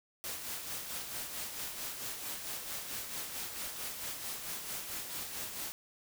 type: noise with tremolo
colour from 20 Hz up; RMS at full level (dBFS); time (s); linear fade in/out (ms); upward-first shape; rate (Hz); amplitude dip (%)
white; -39; 0.24-5.72; 0; sine; 4.5; 45
effects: none